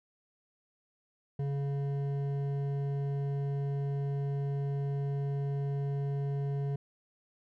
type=tone with hard clipping; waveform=sine; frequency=140.2 Hz; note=C#3; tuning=20 cents sharp; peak=-32 dBFS; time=1.39-6.76 s; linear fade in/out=5 ms; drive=9 dB; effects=none